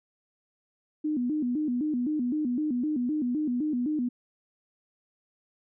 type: tone with vibrato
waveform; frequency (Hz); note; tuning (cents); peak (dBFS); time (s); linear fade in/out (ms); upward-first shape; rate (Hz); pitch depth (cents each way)
sine; 273.3; C#4; -24; -25; 1.04-4.09; 10; square; 3.9; 190
effects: none